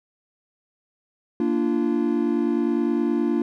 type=chord; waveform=triangle; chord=Bb major; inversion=none; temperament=equal with one note detuned; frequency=233.1 / 293.7 / 343.2 Hz; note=Bb3 / D4 / F4; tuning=0 / 0 / -30 cents; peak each=-22 dBFS; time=1.4-3.42 s; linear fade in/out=2 ms; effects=none